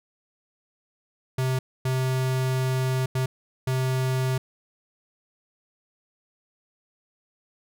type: tone bursts at uneven times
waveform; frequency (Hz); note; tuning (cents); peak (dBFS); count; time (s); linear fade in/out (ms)
square; 130; C3; -11; -23; 4; 1.38-1.59 / 1.85-3.06 / 3.15-3.26 / 3.67-4.38; 5
effects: none